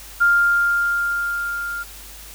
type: tone with level ramp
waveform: sine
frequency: 1400 Hz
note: F6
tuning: 4 cents sharp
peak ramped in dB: -11 to -25 dBFS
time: 0.2-1.84 s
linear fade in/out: 20 ms
effects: added 50 Hz sine -42 dBFS peak until 2.34 s + white hiss -40 dBFS RMS until 2.34 s